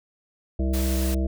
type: harmonic tone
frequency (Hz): 65.6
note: C2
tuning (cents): +5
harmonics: 1 / 3 / 5 / 7 / 9 / 10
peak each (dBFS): -22 / -30 / -30 / -39 / -39 / -38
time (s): 0.59-1.27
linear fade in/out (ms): 5
type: noise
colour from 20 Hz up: white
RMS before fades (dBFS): -34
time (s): 0.73-1.15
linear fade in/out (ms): 10
effects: none